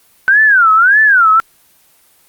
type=tone with vibrato; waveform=sine; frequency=1501 Hz; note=F#6; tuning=24 cents sharp; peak=-5 dBFS; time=0.28-1.4 s; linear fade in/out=0 ms; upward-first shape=sine; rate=1.7 Hz; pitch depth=270 cents each way; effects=white hiss -50 dBFS RMS until 2.28 s + Opus 24 kbps